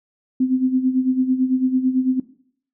sine tone with tremolo, 257.9 Hz, C4, 25 cents flat, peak -13 dBFS, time 0.4-2.2 s, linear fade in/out 5 ms, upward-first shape sine, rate 9 Hz, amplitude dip 70%, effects noise-tail reverb RT60 0.6 s tail -18 dB re dry

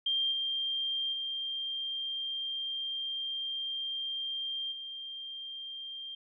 sine tone with level steps, 3184 Hz, G7, 26 cents sharp, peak -27 / -30 / -33 / -39 dBFS, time 0.06-6.15 s, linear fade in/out 5 ms, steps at 0.31 / 1.12 / 4.71 s, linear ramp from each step 20 ms, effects none

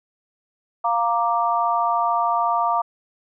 sine chord, Bb major, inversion second, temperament equal, 698.5 / 932.3 / 1174.7 Hz, F5 / Bb5 / D6, 0 / 0 / 0 cents, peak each -22 dBFS, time 0.84-2.82 s, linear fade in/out 10 ms, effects none

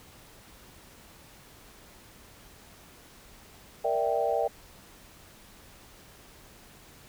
sine chord, E half-diminished seventh, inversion second, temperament equal, 466.2 / 587.3 / 659.3 / 784 Hz, Bb4 / D5 / E5 / G5, 0 / 0 / 0 / 0 cents, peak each -30 dBFS, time 3.84-4.48 s, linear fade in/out 10 ms, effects pink hiss -53 dBFS RMS until 7.08 s

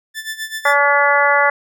sawtooth tone with tremolo, 1760 Hz, A6, in tune, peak -18 dBFS, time 0.14-0.77 s, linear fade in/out 50 ms, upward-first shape sine, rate 7.8 Hz, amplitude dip 80%
harmonic tone, 285.6 Hz, D4, 48 cents flat, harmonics 2 / 3 / 4 / 5 / 6 / 7, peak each -18 / -18 / -18 / -18 / -18 / -18 dBFS, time 0.65-1.5 s, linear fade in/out 5 ms
effects none

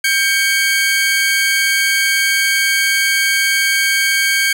sawtooth tone pair together, 1584.6 / 2241 Hz, G6 / C#7, +18 / +18 cents, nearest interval tritone, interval 600 cents, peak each -12 dBFS, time 0.04-4.53 s, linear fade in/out 5 ms, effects none

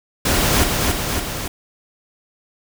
pink noise with echo, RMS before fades -17 dBFS, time 0.25-0.64 s, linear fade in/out 5 ms, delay 280 ms, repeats 3, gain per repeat -3 dB, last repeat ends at 1.48 s, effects none

